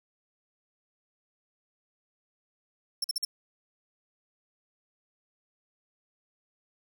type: tone bursts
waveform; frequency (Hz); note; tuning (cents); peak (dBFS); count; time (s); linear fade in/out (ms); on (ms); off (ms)
sawtooth; 5410; E8; +44; -24; 4; 3.02-3.25; 5; 23; 46
effects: none